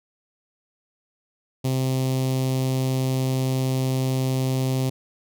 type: tone with notch filter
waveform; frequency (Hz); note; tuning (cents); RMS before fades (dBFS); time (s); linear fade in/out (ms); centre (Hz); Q
sawtooth; 130.81; C3; 0; -23; 1.64-4.9; 10; 1500; 0.6
effects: none